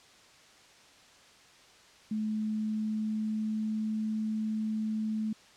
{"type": "tone with pitch glide", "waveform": "sine", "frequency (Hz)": [215.5, 217.2], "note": ["A3", "A3"], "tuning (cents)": [-36, -22], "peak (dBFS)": -29, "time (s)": [2.11, 5.33], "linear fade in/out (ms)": 5, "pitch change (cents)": 14, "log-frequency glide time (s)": [2.43, 4.15], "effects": ["white hiss -57 dBFS RMS until 5.56 s", "low-pass 6000 Hz 12 dB/octave"]}